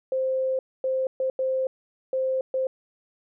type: tone bursts at uneven times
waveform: sine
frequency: 523.3 Hz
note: C5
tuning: in tune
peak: -22 dBFS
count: 6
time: 0.12-0.59 / 0.84-1.07 / 1.2-1.3 / 1.39-1.67 / 2.13-2.41 / 2.54-2.67 s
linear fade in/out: 2 ms
effects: none